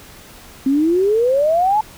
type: exponential sweep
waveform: sine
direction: up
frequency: 261.6 to 880 Hz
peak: -12 dBFS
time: 0.66-1.81 s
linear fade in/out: 5 ms
effects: pink hiss -41 dBFS RMS until 1.97 s